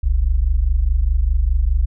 sine tone pair together, 40.54 / 65.41 Hz, E1 / C2, -28 / 0 cents, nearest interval minor sixth, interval 828 cents, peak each -16 dBFS, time 0.03-1.86 s, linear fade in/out 10 ms, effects none

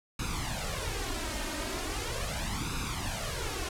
pink noise with flanger, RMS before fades -34 dBFS, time 0.19-3.69 s, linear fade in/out 5 ms, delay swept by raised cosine 0.78 to 3.28 ms, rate 0.39 Hz, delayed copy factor +0.75, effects low-pass 10000 Hz 12 dB/octave

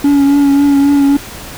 triangle tone with vibrato, 281.9 Hz, C#4, 29 cents sharp, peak -4 dBFS, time 0.04-1.17 s, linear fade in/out 5 ms, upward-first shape triangle, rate 3.7 Hz, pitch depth 30 cents each way, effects pink hiss -29 dBFS RMS until 1.57 s

